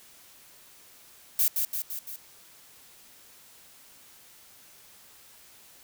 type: noise with echo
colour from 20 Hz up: violet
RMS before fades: -23 dBFS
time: 1.39-1.48 s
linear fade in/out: 2 ms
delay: 170 ms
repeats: 4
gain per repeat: -4 dB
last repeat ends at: 2.16 s
effects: white hiss -54 dBFS RMS until 5.83 s